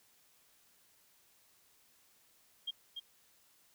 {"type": "tone with echo", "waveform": "sine", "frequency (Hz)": 3221, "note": "G7", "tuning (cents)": 46, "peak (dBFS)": -35, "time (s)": [2.67, 2.71], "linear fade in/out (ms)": 10, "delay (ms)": 290, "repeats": 1, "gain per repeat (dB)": -5, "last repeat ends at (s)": 3, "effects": ["white hiss -68 dBFS RMS until 3.74 s"]}